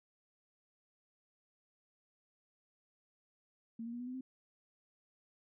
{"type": "tone with pitch steps", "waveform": "sine", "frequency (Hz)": [228.2, 234.2, 240.4, 246.7, 253.2, 259.9], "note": ["A#3", "A#3", "B3", "B3", "B3", "C4"], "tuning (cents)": [-37, 8, -46, -2, 43, -11], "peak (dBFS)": -40, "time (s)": [3.79, 4.21], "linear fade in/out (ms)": 5, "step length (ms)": 70, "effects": []}